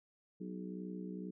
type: harmonic tone with a mistuned harmonic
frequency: 62.1 Hz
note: B1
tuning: 10 cents sharp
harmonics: 3 / 4 / 5 / 6 / 7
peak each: -43 / -51 / -48 / -54 / -51 dBFS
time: 0.4-1.31 s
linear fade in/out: 10 ms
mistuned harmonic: 7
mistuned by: -46 cents
effects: none